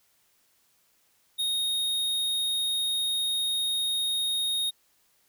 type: tone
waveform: square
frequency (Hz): 3725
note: A#7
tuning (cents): -2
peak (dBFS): -26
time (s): 1.38-4.71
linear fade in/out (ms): 20
effects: white hiss -67 dBFS RMS until 5.28 s